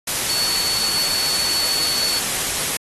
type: tone in noise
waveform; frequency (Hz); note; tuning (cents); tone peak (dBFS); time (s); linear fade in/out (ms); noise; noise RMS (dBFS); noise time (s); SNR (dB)
sine; 4435; C#8; 0; -21; 0.29-2.19; 5; white; -22; 0.07-2.77; -2
effects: AAC 32 kbps